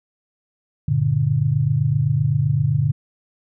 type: tone cluster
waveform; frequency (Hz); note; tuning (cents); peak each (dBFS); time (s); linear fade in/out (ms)
sine; 97 / 117.3 / 145; G2 / A#2 / D3; -18 / +11 / -22; -25 / -20 / -18; 0.88-2.92; 5
effects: none